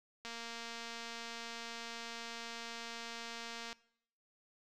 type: click train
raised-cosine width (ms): 0.2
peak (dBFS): -28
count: 808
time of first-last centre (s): 0.25-3.728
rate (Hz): 232
effects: noise-tail reverb RT60 0.7 s tail -21 dB re dry